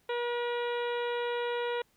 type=harmonic tone; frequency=480 Hz; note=B4; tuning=49 cents flat; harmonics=1 / 2 / 3 / 4 / 5 / 6 / 7 / 8; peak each=-31 / -37 / -41 / -43 / -45 / -47 / -48 / -49 dBFS; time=0.09-1.82 s; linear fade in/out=5 ms; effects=pink hiss -69 dBFS RMS until 1.96 s